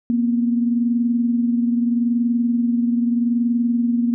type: tone pair together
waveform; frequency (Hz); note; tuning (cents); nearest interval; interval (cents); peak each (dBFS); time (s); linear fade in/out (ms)
sine; 236.1 / 256.9; A#3 / C4; +22 / -32; minor second; 146; -16 / -26; 0.1-4.14; 0
effects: none